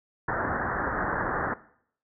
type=low-pass noise; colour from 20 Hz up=white; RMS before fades=-29 dBFS; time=0.28-1.54 s; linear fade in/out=5 ms; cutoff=1800 Hz; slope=96 dB/octave; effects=noise-tail reverb RT60 0.6 s tail -17 dB re dry